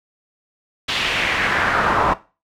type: noise with band-pass filter sweep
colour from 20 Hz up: brown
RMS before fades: -19 dBFS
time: 0.88-2.14 s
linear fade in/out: 10 ms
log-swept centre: 3300 to 1000 Hz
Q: 2.2
effects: noise-tail reverb RT60 0.3 s tail -17 dB re dry